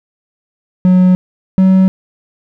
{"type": "tone pair in turn", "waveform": "triangle", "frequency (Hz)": [183.2, 188.68], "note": ["F#3", "F#3"], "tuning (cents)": [-17, 34], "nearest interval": "minor second", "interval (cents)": 51, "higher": "second", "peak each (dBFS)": -3, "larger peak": "neither", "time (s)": [[0.85, 1.15], [1.58, 1.88]], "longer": "neither", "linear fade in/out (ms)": 0, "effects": []}